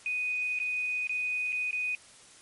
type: tone with dropouts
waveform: sine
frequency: 2489 Hz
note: D#7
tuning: in tune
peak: -28 dBFS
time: 0.06-1.95 s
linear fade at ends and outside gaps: 1 ms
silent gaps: 0.589-0.6 / 1.071-1.094 / 1.522-1.527 / 1.71-1.729 s
effects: white hiss -54 dBFS RMS until 2.41 s + MP3 48 kbps